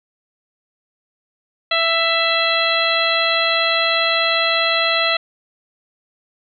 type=harmonic tone with a mistuned harmonic; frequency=663 Hz; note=E5; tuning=10 cents sharp; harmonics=1 / 2 / 3 / 4 / 5 / 6; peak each=-22 / -22 / -22 / -22 / -22 / -22 dBFS; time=1.71-5.17 s; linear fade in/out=5 ms; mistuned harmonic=6; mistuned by=+30 cents; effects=none